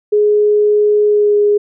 sine tone with pitch glide, 418.3 to 413.5 Hz, G#4 to G#4, +12 to -8 cents, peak -8 dBFS, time 0.12-1.58 s, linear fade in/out 10 ms, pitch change -20 cents, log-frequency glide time 1.06-1.37 s, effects none

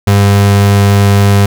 35% pulse tone, 100.4 Hz, G2, 42 cents sharp, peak -3 dBFS, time 0.07-1.46 s, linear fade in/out 5 ms, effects none

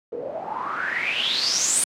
white noise with low-pass filter sweep, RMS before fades -25 dBFS, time 0.12-1.84 s, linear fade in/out 2 ms, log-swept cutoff 430 to 9400 Hz, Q 9.1, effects high-pass 150 Hz 12 dB/octave

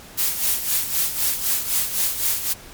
blue noise with tremolo, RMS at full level -19 dBFS, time 0.17-2.54 s, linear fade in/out 20 ms, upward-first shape sine, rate 3.9 Hz, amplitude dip 65%, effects pink hiss -42 dBFS RMS until 2.73 s + MP3 96 kbps

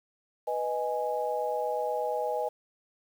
sine chord, G# minor, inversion first, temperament equal, 493.9 / 622.3 / 830.6 Hz, B4 / D#5 / G#5, 0 / 0 / 0 cents, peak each -32 dBFS, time 0.47-2.49 s, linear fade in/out 10 ms, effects 9-bit

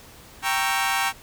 20% pulse chord, G diminished seventh, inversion none, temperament equal with one note detuned, 784 / 932.3 / 1108.7 / 1330.8 Hz, G5 / Bb5 / Db6 / Fb6, 0 / 0 / 0 / +16 cents, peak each -20 / -22 / -23 / -25 dBFS, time 0.42-1.13 s, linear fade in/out 50 ms, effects pink hiss -47 dBFS RMS until 1.22 s

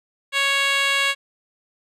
10% pulse tone with band-pass filter, 554.4 Hz, C#5, in tune, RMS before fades -20 dBFS, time 0.32-1.15 s, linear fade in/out 50 ms, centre 3000 Hz, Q 0.78, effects none

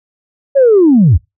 sine linear sweep, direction down, 568 to 65.41 Hz, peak -3 dBFS, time 0.55-1.18 s, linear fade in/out 20 ms, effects noise-tail reverb RT60 0.2 s tail -25 dB re dry + tanh soft clip ceiling 0 dBFS

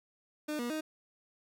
30% pulse tone with pitch steps, 302.2 / 240.2 / 311.5 Hz, D4 / B3 / D#4, +50 / -48 / +2 cents, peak -31 dBFS, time 0.48-0.81 s, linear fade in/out 10 ms, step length 110 ms, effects none

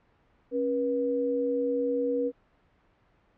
sine tone pair together, 273.7 / 483.8 Hz, C#4 / B4, -22 / -36 cents, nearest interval minor seventh, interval 986 cents, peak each -30 / -26 dBFS, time 0.51-2.32 s, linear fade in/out 50 ms, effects pink hiss -65 dBFS RMS until 3.37 s + low-pass 2000 Hz 12 dB/octave

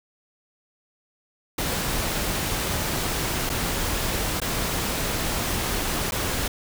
pink noise with dropouts, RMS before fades -26 dBFS, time 1.58-6.48 s, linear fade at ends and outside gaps 5 ms, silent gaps 3.494-3.499 / 4.402-4.416 / 6.11-6.12 s, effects none

